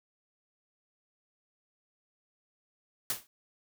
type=noise with exponential decay; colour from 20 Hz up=white; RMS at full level=-28 dBFS; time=3.1-3.27 s; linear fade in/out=1 ms; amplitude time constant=35 ms; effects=none